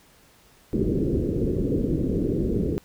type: low-pass noise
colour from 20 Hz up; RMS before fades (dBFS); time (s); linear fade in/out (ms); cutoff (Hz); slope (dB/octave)
white; -24; 0.73-2.78; 0; 440; 48
effects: pink hiss -56 dBFS RMS until 2.84 s